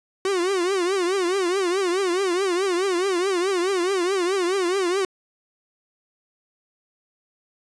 45% pulse tone with vibrato, 370 Hz, F#4, in tune, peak -20 dBFS, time 0.25-5.05 s, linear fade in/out 2 ms, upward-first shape triangle, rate 4.7 Hz, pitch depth 160 cents each way, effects resampled to 22050 Hz + 9-bit

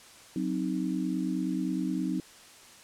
sine chord, C diminished, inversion second, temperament equal, 185 / 261.6 / 311.1 Hz, Gb3 / C4 / Eb4, 0 / 0 / 0 cents, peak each -32 dBFS, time 0.36-2.2 s, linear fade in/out 2 ms, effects white hiss -52 dBFS RMS until 2.83 s + low-pass 9000 Hz 12 dB/octave

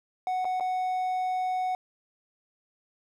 triangle tone with dropouts, 740 Hz, F#5, in tune, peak -24 dBFS, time 0.27-1.75 s, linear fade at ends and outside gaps 1 ms, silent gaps 0.446-0.452 / 0.599-0.607 s, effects none

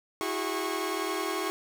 sawtooth tone cluster, 326.8 / 368.7 / 406.8 / 1095 Hz, E4 / F#4 / G#4 / C#6, -15 / -6 / -36 / -22 cents, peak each -31 dBFS, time 0.21-1.5 s, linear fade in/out 0 ms, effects none

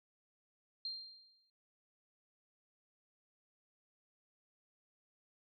sine tone with exponential decay, 4186 Hz, C8, in tune, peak -37 dBFS, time 0.85-1.5 s, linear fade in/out 2 ms, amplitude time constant 140 ms, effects none

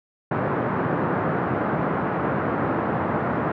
pink band-pass noise, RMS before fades -24 dBFS, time 0.31-3.52 s, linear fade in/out 5 ms, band 120 to 1500 Hz, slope 24 dB/octave, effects none

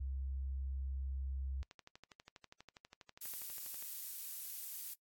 sine tone, 66.7 Hz, C2, 34 cents sharp, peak -38 dBFS, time 0-1.63 s, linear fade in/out 10 ms
click train, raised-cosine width 0.2 ms, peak -36 dBFS, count 28, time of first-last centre 1.63-3.825 s, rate 12.3 Hz
violet noise, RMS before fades -44 dBFS, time 3.21-4.94 s, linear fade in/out 5 ms
effects noise-tail reverb RT60 0.1 s tail -21 dB re dry + AAC 64 kbps

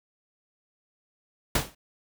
pink noise with exponential decay, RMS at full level -20 dBFS, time 1.55-1.75 s, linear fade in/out 5 ms, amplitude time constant 42 ms, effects none

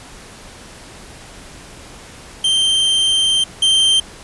45% pulse tone pair in turn, 3139 / 3139 Hz, G7 / G7, +2 / +2 cents, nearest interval unison, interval 0 cents, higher neither, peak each -12 / -10 dBFS, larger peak second, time 2.44-3.44 / 3.62-4 s, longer first, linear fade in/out 5 ms, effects pink hiss -38 dBFS RMS until 4.23 s + resampled to 24000 Hz

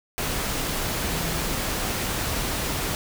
sine tone in noise, 161.8 Hz, E3, 32 cents flat, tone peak -33 dBFS, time 1.1-1.53 s, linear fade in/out 0 ms, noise pink, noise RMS -27 dBFS, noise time 0.18-2.95 s, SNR -9 dB, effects none

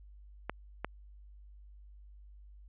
clicks, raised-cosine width 0.5 ms, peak -19 dBFS, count 2, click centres 0.496 / 0.846 s, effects added 50 Hz sine -51 dBFS peak until 2.68 s + resampled to 8000 Hz

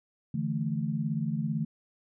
sine chord, D suspended second, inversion none, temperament equal, 146.83 / 164.81 / 220 Hz, D3 / E3 / A3, 0 / 0 / 0 cents, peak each -32 dBFS, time 0.34-1.65 s, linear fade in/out 5 ms, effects none

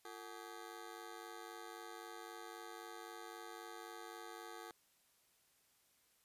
15% pulse ring-modulated tone, 400 Hz, G4, 35 cents sharp, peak -40 dBFS, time 0.05-4.71 s, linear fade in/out 0 ms, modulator 51.9 Hz, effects white hiss -74 dBFS RMS until 6.24 s + resampled to 32000 Hz

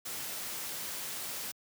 white noise, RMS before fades -39 dBFS, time 0.05-1.52 s, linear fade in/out 10 ms, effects high-pass 100 Hz 12 dB/octave

